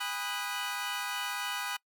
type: chord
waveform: 20% pulse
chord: G# minor seventh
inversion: none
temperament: equal with one note detuned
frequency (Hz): 810.2 / 987.8 / 1244.5 / 1480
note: G#5 / B5 / D#6 / F#6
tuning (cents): -43 / 0 / 0 / 0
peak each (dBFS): -35 / -34 / -34 / -33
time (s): 0-1.77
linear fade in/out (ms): 10
effects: noise-tail reverb RT60 0.1 s tail -24 dB re dry